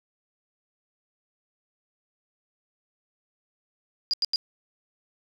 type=tone bursts; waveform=sine; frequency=4853 Hz; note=D#8; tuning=44 cents flat; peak=-21 dBFS; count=3; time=4.11-4.359 s; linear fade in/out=0 ms; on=25 ms; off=87 ms; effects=none